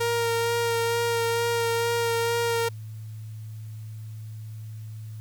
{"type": "tone with vibrato", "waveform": "sawtooth", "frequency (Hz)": 466.2, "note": "A#4", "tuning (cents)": 0, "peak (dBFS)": -19, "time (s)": [0, 2.69], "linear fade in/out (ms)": 10, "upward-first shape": "sine", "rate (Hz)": 2.2, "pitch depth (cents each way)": 14, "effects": ["added 109 Hz sine -35 dBFS peak until 5.2 s", "white hiss -58 dBFS RMS until 5.2 s"]}